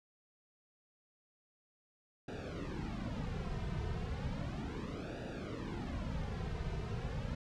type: noise with flanger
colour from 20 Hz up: brown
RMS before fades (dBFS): -40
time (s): 2.28-7.35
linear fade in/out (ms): 5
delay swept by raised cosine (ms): 0.93 to 3.63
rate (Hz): 0.34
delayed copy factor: -1
effects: low-pass 5000 Hz 12 dB/octave